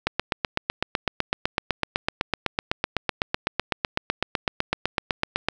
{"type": "click train", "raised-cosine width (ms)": 0.3, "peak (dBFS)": -5, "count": 44, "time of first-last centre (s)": [0.07, 5.486], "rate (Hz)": 7.94, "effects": []}